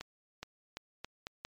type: accelerating click train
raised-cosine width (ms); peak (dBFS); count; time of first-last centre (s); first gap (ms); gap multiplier
0.2; -23; 6; 0.01-1.45; 420; 0.81
effects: MP3 96 kbps